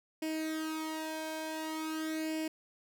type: tone with flanger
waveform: sawtooth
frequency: 315.5 Hz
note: D#4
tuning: 24 cents sharp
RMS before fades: -37 dBFS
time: 0.22-2.48 s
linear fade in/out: 5 ms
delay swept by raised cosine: 0.39 to 1.26 ms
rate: 0.46 Hz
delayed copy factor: +0.75
effects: none